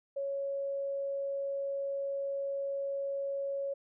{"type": "tone", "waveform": "sine", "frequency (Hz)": 554.4, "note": "C#5", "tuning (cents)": 0, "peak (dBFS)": -32, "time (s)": [0.16, 3.74], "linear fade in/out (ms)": 10, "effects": []}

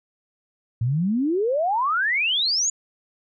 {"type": "exponential sweep", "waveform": "sine", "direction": "up", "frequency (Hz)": [110, 7040], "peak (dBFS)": -19, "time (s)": [0.81, 2.7], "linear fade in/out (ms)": 5, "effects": []}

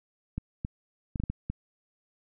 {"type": "clicks", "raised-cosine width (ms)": 5, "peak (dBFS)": -19, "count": 7, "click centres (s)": [0.38, 0.649, 1.158, 1.2, 1.237, 1.3, 1.5], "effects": []}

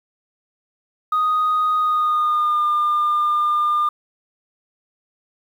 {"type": "tone with pitch glide", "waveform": "sine", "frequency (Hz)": [1244.5, 1203.5], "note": ["D#6", "D6"], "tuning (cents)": [0, 42], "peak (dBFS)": -14, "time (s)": [1.12, 3.89], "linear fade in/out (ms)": 5, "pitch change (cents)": -58, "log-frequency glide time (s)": [1.78, 2.67], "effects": ["tanh soft clip ceiling -13 dBFS", "8-bit"]}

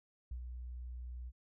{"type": "tone with ADSR envelope", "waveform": "sine", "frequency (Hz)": 61.3, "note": "B1", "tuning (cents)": -12, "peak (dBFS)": -38, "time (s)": [0.31, 1.32], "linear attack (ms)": 5, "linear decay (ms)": 83, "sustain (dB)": -4, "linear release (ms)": 41, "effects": []}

